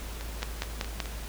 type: two click trains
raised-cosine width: 0.2 ms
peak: -12 / -21 dBFS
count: 4 / 5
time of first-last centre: 0.43-1.003 / 0.21-1.057 s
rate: 5.24 / 4.72 Hz
effects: added 54 Hz sine -36 dBFS peak until 1.28 s + pink hiss -43 dBFS RMS until 1.28 s